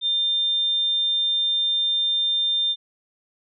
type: tone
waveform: sine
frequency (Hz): 3600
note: A7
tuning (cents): +39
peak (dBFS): -19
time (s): 0.01-2.76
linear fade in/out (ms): 50
effects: none